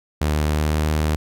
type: tone with pitch glide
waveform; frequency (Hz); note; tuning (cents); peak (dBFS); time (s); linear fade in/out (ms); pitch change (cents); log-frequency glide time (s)
sawtooth; 75.7 to 76.89; D#2 to D#2; -47 to -20; -14; 0.21-1.16; 5; +27; 0.51-0.8
effects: none